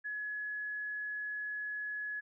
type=tone; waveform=sine; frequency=1693 Hz; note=G#6; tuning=33 cents sharp; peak=-36 dBFS; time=0.04-2.21 s; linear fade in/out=20 ms; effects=none